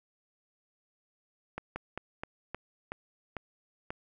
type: slowing click train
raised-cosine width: 0.5 ms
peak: -21 dBFS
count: 8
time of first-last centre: 1.58-3.905 s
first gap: 180 ms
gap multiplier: 1.2
effects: none